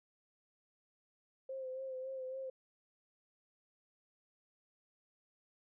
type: tone with vibrato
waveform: sine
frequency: 523.3 Hz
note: C5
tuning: in tune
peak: -40 dBFS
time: 1.49-2.5 s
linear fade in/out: 5 ms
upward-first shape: sine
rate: 3.6 Hz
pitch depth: 33 cents each way
effects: none